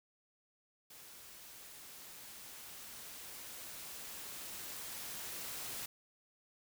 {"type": "noise with level ramp", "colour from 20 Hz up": "white", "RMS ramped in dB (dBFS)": [-55, -43], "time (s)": [0.9, 5.86], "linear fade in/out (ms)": 5, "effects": []}